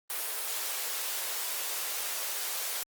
white high-pass noise, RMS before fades -34 dBFS, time 0.1-2.83 s, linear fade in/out 0 ms, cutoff 430 Hz, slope 24 dB/octave, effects Opus 32 kbps

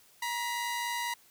sawtooth tone pair together, 950 / 2004 Hz, A#5 / B6, +33 / +25 cents, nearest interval octave + minor second, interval 1292 cents, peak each -29 / -34 dBFS, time 0.22-1.14 s, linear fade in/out 5 ms, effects white hiss -61 dBFS RMS until 1.3 s

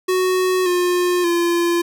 square tone with pitch steps, 370 / 356.6 / 343.6 Hz, F#4 / F4 / F4, 0 / +36 / -28 cents, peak -16 dBFS, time 0.08-1.82 s, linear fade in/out 10 ms, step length 580 ms, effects none

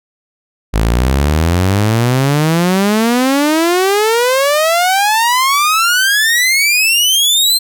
sawtooth exponential sweep, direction up, 51.91 to 4186 Hz, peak -6 dBFS, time 0.73-7.59 s, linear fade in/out 20 ms, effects none

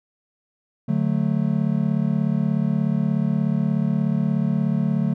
triangle chord, D major, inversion none, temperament just, 146.83 / 183.54 / 220.2 Hz, D3 / F#3 / A3, 0 / -14 / +2 cents, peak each -21 dBFS, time 0.88-5.14 s, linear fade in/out 10 ms, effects none

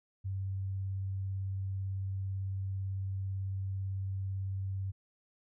sine tone with vibrato, 96.4 Hz, G2, 28 cents flat, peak -33 dBFS, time 0.24-4.92 s, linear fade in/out 20 ms, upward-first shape triangle, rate 18 Hz, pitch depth 13 cents each way, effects none

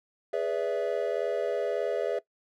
triangle chord, E dominant seventh, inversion first, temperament equal with one note detuned, 415.3 / 493.9 / 577.2 / 659.3 Hz, G#4 / B4 / D5 / E5, 0 / 0 / -30 / 0 cents, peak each -30 dBFS, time 0.33-2.19 s, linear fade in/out 5 ms, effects noise-tail reverb RT60 0.1 s tail -19 dB re dry

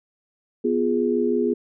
sine chord, F diminished, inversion second, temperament equal, 246.9 / 349.2 / 415.3 Hz, Cb4 / F4 / Ab4, 0 / 0 / 0 cents, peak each -23 / -24 / -22 dBFS, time 0.64-1.54 s, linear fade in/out 10 ms, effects none

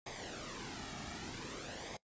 pink noise with flanger, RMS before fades -45 dBFS, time 0.06-1.97 s, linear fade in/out 5 ms, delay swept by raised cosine 0.7 to 2 ms, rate 0.53 Hz, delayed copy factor -0.65, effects noise-tail reverb RT60 0.1 s tail -20 dB re dry + resampled to 16000 Hz

